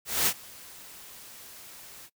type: noise with ADSR envelope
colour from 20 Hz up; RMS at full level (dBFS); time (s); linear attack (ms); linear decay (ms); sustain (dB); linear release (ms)
white; -23; 0.05-2.1; 220; 62; -24; 54
effects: noise-tail reverb RT60 0.1 s tail -21 dB re dry